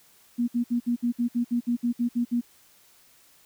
sine tone bursts, 239.4 Hz, A#3, 46 cents sharp, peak -21 dBFS, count 13, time 0.38-2.412 s, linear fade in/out 20 ms, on 100 ms, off 61 ms, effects white hiss -58 dBFS RMS until 3.45 s

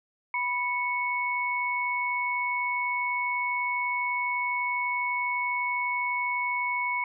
sine tone pair together, 984.1 / 2212 Hz, B5 / C#7, -6 / -4 cents, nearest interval octave + major second, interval 1402 cents, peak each -29 / -28 dBFS, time 0.34-7.04 s, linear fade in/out 2 ms, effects none

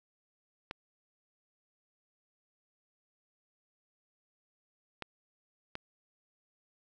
clicks, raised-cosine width 0.3 ms, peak -22 dBFS, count 3, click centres 0.711 / 5.023 / 5.754 s, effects none

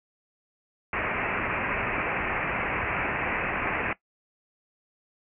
white low-pass noise, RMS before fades -29 dBFS, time 0.93-3.93 s, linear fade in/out 2 ms, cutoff 2600 Hz, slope 96 dB/octave, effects noise-tail reverb RT60 0.1 s tail -18 dB re dry

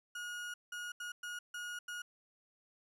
35% pulse tone bursts at uneven times, 1440 Hz, F#6, 47 cents flat, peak -39 dBFS, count 6, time 0.15-0.54 / 0.72-0.92 / 1-1.12 / 1.23-1.39 / 1.54-1.79 / 1.88-2.02 s, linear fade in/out 5 ms, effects low-pass 12000 Hz 12 dB/octave

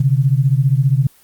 sine beating tone pair, 130 / 145 Hz, C3 / D3, -11 / -22 cents, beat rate 15 Hz, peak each -13 / -15 dBFS, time 0-1.07 s, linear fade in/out 5 ms, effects white hiss -50 dBFS RMS until 1.23 s + Opus 24 kbps

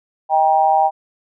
sine tone with amplitude modulation, 789 Hz, G5, 11 cents sharp, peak -7 dBFS, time 0.29-0.91 s, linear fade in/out 50 ms, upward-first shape sine, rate 159 Hz, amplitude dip 90%, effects none

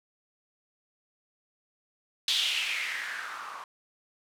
violet noise with low-pass filter sweep, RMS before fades -32 dBFS, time 2.28-3.64 s, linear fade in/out 2 ms, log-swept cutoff 3700 to 1000 Hz, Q 4.4, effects none

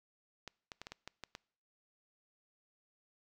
clicks, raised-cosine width 0.2 ms, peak -27 dBFS, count 8, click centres 0.477 / 0.718 / 0.816 / 0.869 / 0.92 / 1.076 / 1.237 / 1.351 s, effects noise-tail reverb RT60 0.6 s tail -25 dB re dry

